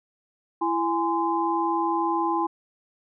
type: tone cluster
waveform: sine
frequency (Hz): 334.8 / 829 / 1031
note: E4 / G#5 / C6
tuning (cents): +27 / -3 / -26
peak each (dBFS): -26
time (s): 0.61-2.47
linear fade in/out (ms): 10
effects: none